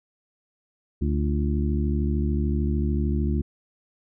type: harmonic tone with a mistuned harmonic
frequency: 73.4 Hz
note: D2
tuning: in tune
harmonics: 1 / 2 / 3 / 4 / 5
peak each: -23 / -29 / -28 / -34 / -33 dBFS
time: 1.01-3.42 s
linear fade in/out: 10 ms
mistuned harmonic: 5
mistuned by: -88 cents
effects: none